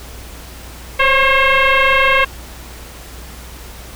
sine tone with frequency modulation, 525 Hz, C5, 6 cents sharp, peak -9 dBFS, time 0.99-2.25 s, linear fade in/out 10 ms, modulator 538 Hz, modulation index 4.5, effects added 60 Hz sine -34 dBFS peak until 3.95 s + pink hiss -36 dBFS RMS until 3.95 s

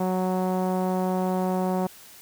sawtooth tone with low-pass filter, 185 Hz, F#3, in tune, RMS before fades -25 dBFS, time 0-1.87 s, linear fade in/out 5 ms, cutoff 830 Hz, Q 2.1, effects white hiss -48 dBFS RMS until 2.21 s

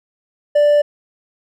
triangle tone with hard clipping, 587.3 Hz, D5, in tune, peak -10 dBFS, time 0.55-0.82 s, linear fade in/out 10 ms, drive 5 dB, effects none

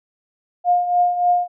sine tone with tremolo, 710 Hz, F5, 28 cents sharp, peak -11 dBFS, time 0.64-1.48 s, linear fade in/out 50 ms, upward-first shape triangle, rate 3.4 Hz, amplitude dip 70%, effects none

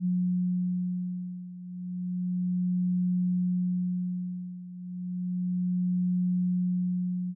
sine beating tone pair, 180.1 / 180.42 Hz, F#3 / F#3, -46 / -43 cents, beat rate 0.32 Hz, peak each -28 / -31 dBFS, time 0-7.35 s, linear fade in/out 50 ms, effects none

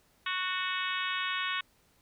harmonic tone with a mistuned harmonic, 370 Hz, F#4, in tune, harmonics 3 / 4 / 5 / 6 / 7 / 8 / 9 / 10, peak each -36 / -37 / -38 / -39 / -39 / -40 / -41 / -41 dBFS, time 0.26-1.61 s, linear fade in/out 5 ms, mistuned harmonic 5, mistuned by -18 cents, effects pink hiss -67 dBFS RMS until 2.01 s

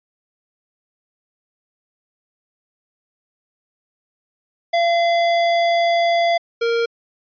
square tone pair in turn, 683 / 464.9 Hz, F5 / A#4, -39 / -5 cents, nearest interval perfect fifth, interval 666 cents, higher first, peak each -15 / -17 dBFS, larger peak first, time 4.73-6.38 / 6.61-6.86 s, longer first, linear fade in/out 10 ms, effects resampled to 11025 Hz

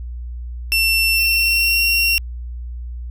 30% pulse tone with pitch glide, 2700 to 2739 Hz, E7 to F7, +41 to -34 cents, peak -11 dBFS, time 0.72-2.18 s, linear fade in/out 0 ms, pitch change +25 cents, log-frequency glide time 1.14-1.82 s, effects added 60 Hz sine -26 dBFS peak until 3.1 s

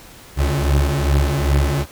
30% pulse beating tone pair, 69.3 / 71.8 Hz, C#2 / D2, 0 / -39 cents, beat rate 2.5 Hz, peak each -15 dBFS, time 0.36-1.86 s, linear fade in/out 50 ms, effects pink hiss -42 dBFS RMS until 1.91 s

